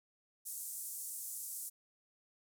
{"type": "band-pass noise", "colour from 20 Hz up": "white", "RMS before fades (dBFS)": -44, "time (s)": [0.45, 1.7], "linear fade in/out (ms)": 20, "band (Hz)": [7500, 13000], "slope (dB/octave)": 24, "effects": []}